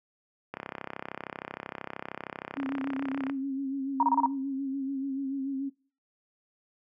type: click train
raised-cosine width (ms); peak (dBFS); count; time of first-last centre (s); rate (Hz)
0.5; -20; 92; 0.54-3.298; 33
type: tone with vibrato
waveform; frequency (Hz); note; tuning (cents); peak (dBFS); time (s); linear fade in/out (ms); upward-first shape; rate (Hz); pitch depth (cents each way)
sine; 271.6; C#4; -35; -29; 2.56-5.7; 20; sine; 6.9; 43
type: tone bursts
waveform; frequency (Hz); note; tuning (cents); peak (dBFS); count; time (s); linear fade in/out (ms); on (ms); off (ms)
sine; 945; A#5; +23; -19; 5; 4-4.261; 2; 29; 29
effects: noise-tail reverb RT60 0.4 s tail -21 dB re dry + high-pass 150 Hz 12 dB/octave